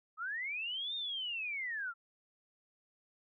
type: linear two-way sweep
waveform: sine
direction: up then down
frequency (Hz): 1229 to 3695 to 1322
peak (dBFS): -36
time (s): 0.17-1.94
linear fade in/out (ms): 50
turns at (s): 0.95
effects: none